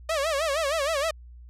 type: tone with vibrato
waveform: sawtooth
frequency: 601 Hz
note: D5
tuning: 40 cents sharp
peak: -20 dBFS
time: 0.09-1.11 s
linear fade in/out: 5 ms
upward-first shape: sine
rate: 6.4 Hz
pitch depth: 170 cents each way
effects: added 60 Hz sine -43 dBFS peak until 1.49 s + low-pass 10000 Hz 12 dB/octave